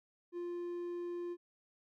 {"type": "tone", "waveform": "triangle", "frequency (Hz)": 349.2, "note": "F4", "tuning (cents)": 0, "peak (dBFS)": -36, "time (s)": [0.32, 1.37], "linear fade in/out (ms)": 50, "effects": []}